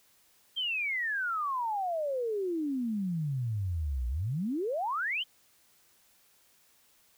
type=exponential two-way sweep; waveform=sine; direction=down then up; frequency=3216 to 58.27 to 3216 Hz; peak=-29 dBFS; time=0.56-5.24 s; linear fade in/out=20 ms; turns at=4.08 s; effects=white hiss -65 dBFS RMS until 7.17 s